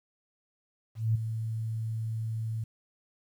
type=tone with ADSR envelope; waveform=sine; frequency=111.7 Hz; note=A2; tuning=27 cents sharp; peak=-21 dBFS; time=0.95-2.64 s; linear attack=200 ms; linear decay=10 ms; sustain=-9 dB; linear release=5 ms; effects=10-bit